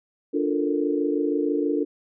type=chord; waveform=sine; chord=Bb major seventh; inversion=first; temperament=equal; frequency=293.7 / 349.2 / 440 / 466.2 Hz; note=D4 / F4 / A4 / Bb4; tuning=0 / 0 / 0 / 0 cents; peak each=-24 / -27 / -27 / -30 dBFS; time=0.33-1.85 s; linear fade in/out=20 ms; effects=none